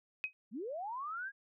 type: tone with exponential decay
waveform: sine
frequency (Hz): 2527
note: D#7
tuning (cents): +26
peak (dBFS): -29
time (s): 0.24-0.33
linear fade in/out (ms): 0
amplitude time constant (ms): 18
type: linear sweep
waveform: sine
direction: up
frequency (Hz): 180.6 to 1661.2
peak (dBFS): -38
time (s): 0.51-1.32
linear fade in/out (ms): 50
effects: none